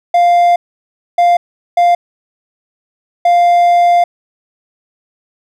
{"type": "tone bursts at uneven times", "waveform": "triangle", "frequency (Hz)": 698.5, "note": "F5", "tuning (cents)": 0, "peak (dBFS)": -4, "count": 4, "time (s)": [[0.14, 0.56], [1.18, 1.37], [1.77, 1.95], [3.25, 4.04]], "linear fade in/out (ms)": 5, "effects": []}